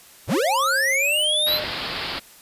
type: linear sweep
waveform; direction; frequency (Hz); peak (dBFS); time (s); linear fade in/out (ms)
square; up; 55.5 to 4186; -19; 0.27-1.6; 50
type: tone with pitch glide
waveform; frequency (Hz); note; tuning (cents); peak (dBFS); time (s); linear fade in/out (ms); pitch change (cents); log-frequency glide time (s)
sine; 538 to 607.4; C5 to D#5; +48 to -42; -28; 0.29-1.64; 2; +210; 0.98-1.16
type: low-pass noise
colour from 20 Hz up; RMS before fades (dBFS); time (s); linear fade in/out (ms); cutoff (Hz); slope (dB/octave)
white; -29; 1.46-2.2; 20; 4900; 96
effects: white hiss -48 dBFS RMS until 2.41 s + resampled to 32000 Hz